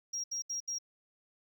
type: tone bursts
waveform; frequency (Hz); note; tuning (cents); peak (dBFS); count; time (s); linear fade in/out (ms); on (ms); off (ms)
triangle; 5630; F8; +13; -31; 4; 0.13-0.786; 10; 110; 72
effects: tanh soft clip ceiling -31 dBFS + 12-bit